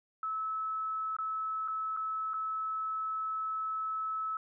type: tone with dropouts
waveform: sine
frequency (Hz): 1300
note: E6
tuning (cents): -24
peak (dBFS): -32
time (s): 0.23-4.37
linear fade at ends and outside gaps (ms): 2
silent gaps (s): 1.166-1.186 / 1.678-1.682 / 1.966-1.971 / 2.335-2.34
effects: none